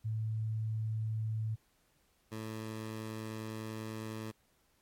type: tone pair in turn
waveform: sine / 15% pulse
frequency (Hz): 110 / 110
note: A2 / A2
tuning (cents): 0 / 0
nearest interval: unison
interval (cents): 0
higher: neither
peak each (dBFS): -32 / -33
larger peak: first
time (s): 0.04-1.56 / 2.31-4.32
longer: second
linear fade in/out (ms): 20
effects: pink hiss -72 dBFS RMS until 4.81 s + MP3 64 kbps